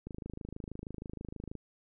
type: click train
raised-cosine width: 3 ms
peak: -28 dBFS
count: 40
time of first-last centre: 0.07-1.553 s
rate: 26.3 Hz
effects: none